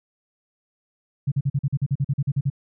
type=tone bursts; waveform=sine; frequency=138.59 Hz; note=C#3; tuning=in tune; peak=-18 dBFS; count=14; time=1.27-2.501 s; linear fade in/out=10 ms; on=48 ms; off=43 ms; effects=none